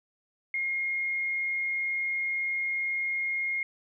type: tone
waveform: sine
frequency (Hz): 2141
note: C7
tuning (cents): +39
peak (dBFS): -27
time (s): 0.54-3.63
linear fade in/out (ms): 2
effects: none